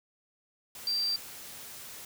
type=tone in noise; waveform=sine; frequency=4699 Hz; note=D8; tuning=in tune; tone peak=-27 dBFS; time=0.87-1.16 s; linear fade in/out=2 ms; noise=white; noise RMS=-45 dBFS; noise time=0.75-2.05 s; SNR=+15 dB; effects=none